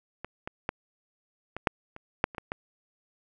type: clicks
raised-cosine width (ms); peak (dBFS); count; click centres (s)
0.5; -21 / -20 / -13 / -20 / -6 / -27 / -6 / -28 / -19 / -16; 10; 0.246 / 0.475 / 0.691 / 1.566 / 1.672 / 1.964 / 2.241 / 2.348 / 2.382 / 2.519
effects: none